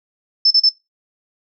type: tone bursts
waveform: sine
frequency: 5274 Hz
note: E8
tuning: in tune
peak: -9 dBFS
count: 3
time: 0.45-0.691 s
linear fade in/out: 5 ms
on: 57 ms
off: 35 ms
effects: noise-tail reverb RT60 0.2 s tail -18 dB re dry